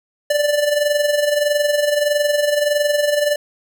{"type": "tone with amplitude modulation", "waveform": "square", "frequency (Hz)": 587.3, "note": "D5", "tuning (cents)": 0, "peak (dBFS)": -13, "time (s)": [0.3, 3.36], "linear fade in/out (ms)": 5, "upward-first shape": "sine", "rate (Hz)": 21.6, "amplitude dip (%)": 60, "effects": []}